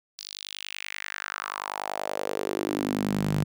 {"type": "tone with high-pass filter sweep", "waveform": "sawtooth", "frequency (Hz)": 50.4, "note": "G1", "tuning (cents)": 49, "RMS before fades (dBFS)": -31, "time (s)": [0.18, 3.44], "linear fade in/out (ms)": 10, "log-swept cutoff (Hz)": [4800, 140], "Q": 3.3, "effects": []}